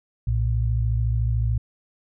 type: tone pair together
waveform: sine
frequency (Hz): 60.6 / 114.4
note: B1 / A#2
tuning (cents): -32 / -32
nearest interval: major seventh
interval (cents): 1100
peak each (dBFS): -22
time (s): 0.27-1.58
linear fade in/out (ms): 5
effects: none